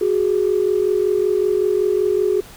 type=tone pair together; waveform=sine; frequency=370 / 415.3 Hz; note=F#4 / G#4; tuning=0 / 0 cents; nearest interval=major second; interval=200 cents; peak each=-17 dBFS; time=0.01-2.41 s; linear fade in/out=5 ms; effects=tanh soft clip ceiling -7 dBFS + pink hiss -42 dBFS RMS until 2.56 s